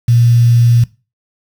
sine tone with quantisation, 118.6 Hz, A#2, 30 cents sharp, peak -6 dBFS, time 0.08-0.84 s, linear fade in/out 5 ms, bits 5, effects noise-tail reverb RT60 0.3 s tail -20 dB re dry

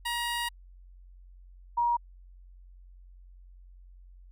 15% pulse / sine tone pair in turn, 950 / 950 Hz, A#5 / A#5, +33 / +33 cents, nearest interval unison, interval 0 cents, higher neither, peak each -23 dBFS, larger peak neither, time 0.05-0.49 / 1.77-1.97 s, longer first, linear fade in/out 10 ms, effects added 45 Hz sine -49 dBFS peak until 4.31 s

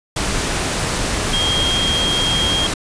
sine tone in noise, 3233 Hz, G#7, 47 cents flat, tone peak -17 dBFS, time 1.33-2.67 s, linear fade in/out 5 ms, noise pink, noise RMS -20 dBFS, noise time 0.16-2.74 s, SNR 0 dB, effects resampled to 22050 Hz

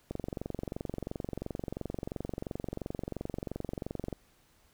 click train, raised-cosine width 2 ms, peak -22 dBFS, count 93, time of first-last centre 0.11-4.127 s, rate 22.9 Hz, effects pink hiss -66 dBFS RMS until 4.73 s

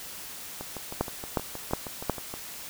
two click trains, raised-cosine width 1 ms, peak -22 / -10 dBFS, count 12 / 4, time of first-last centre 0.61-2.34 / 1.01-2.097 s, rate 6.36 / 2.76 Hz, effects white hiss -41 dBFS RMS until 2.69 s

